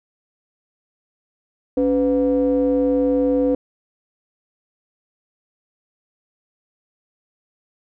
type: ring-modulated tone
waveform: triangle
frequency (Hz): 110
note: A2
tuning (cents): 0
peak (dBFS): -10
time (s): 1.77-3.55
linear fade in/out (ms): 5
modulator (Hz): 390
effects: none